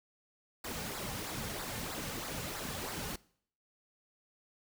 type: noise with flanger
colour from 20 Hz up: pink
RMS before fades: -40 dBFS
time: 0.64-3.16 s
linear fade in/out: 5 ms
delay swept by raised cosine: 0.32 to 3.12 ms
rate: 3.1 Hz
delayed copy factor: -0.6
effects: noise-tail reverb RT60 0.6 s tail -22 dB re dry